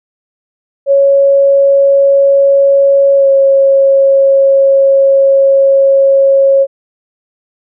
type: tone with pitch glide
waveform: sine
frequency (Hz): 554.4 to 546.5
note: C#5 to C#5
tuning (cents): 0 to -25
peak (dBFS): -4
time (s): 0.86-6.67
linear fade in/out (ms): 50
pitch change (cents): -25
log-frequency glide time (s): 3.16-3.28
effects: none